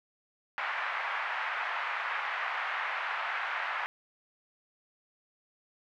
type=band-pass noise; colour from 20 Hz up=white; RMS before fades=-34 dBFS; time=0.58-3.86 s; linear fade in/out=0 ms; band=790 to 2100 Hz; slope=24 dB/octave; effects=none